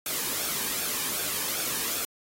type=noise with flanger; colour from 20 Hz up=white; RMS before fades=-30 dBFS; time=0.06-2.05 s; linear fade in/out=2 ms; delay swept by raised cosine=1 to 1.5 ms; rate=2.6 Hz; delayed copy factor=-0.5; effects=AAC 48 kbps